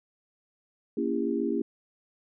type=chord; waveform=sine; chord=A# diminished seventh; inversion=none; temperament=just; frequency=233.1 / 279.7 / 335.6 / 402.8 Hz; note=A#3 / C#4 / E4 / G4; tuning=0 / +16 / +31 / +47 cents; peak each=-31 dBFS; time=0.97-1.62 s; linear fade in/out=5 ms; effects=none